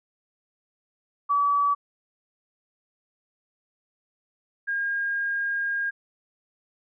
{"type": "tone pair in turn", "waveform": "sine", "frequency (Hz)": [1145, 1619.3], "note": ["D6", "G#6"], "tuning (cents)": [-44, -44], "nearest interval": "tritone", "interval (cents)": 600, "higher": "second", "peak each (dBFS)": [-19, -24], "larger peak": "first", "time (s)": [[1.29, 1.75], [4.67, 5.91]], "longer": "second", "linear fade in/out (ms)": 20, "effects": []}